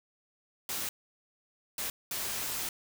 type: noise bursts at uneven times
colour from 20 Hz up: white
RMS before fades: -35 dBFS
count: 3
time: 0.69-0.89 / 1.78-1.9 / 2.11-2.69 s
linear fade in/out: 2 ms
effects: none